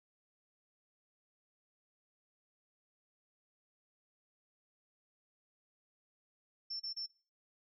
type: tone bursts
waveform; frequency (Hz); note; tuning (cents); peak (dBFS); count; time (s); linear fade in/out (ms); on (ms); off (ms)
sine; 5380; E8; +34; -38; 3; 6.7-7.064; 10; 100; 32
effects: noise-tail reverb RT60 0.4 s tail -22 dB re dry